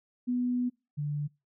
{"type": "tone pair in turn", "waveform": "sine", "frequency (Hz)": [246.9, 146.81], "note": ["B3", "D3"], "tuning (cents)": [0, 0], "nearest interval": "major sixth", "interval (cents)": 900, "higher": "first", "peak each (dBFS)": [-26, -29], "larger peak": "first", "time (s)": [[0.27, 0.7], [0.97, 1.28]], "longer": "first", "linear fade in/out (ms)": 20, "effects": ["noise-tail reverb RT60 0.3 s tail -26 dB re dry"]}